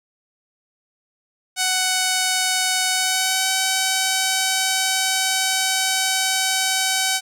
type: tone with pitch glide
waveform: 5% pulse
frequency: 745 to 760.7 Hz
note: F#5 to F#5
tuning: +12 to +48 cents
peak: -6 dBFS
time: 1.56-7.21 s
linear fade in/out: 50 ms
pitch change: +36 cents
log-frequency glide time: 2.89-3.5 s
effects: none